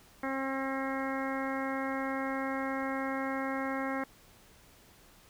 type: harmonic tone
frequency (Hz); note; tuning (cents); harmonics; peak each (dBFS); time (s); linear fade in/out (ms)
268.3; C4; +44; 1 / 2 / 3 / 4 / 5 / 6 / 7 / 8; -35 / -38 / -40 / -41 / -42 / -43 / -43 / -44; 0.23-4.04; 5
effects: pink hiss -59 dBFS RMS until 5.29 s